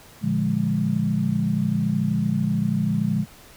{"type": "chord", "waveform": "sine", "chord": "Bb dominant seventh", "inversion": "none", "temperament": "equal", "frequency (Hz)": [116.54, 146.83, 174.61, 207.7], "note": ["Bb2", "D3", "F3", "Ab3"], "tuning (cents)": [0, 0, 0, 0], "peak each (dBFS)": [-28, -26, -25, -23], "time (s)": [0.21, 3.26], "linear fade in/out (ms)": 50, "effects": ["pink hiss -48 dBFS RMS until 3.56 s"]}